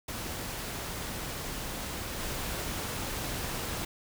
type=noise with level steps; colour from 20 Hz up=pink; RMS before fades=-37 / -35 dBFS; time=0.08-3.85 s; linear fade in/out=5 ms; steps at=2.19 s; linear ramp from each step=10 ms; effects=none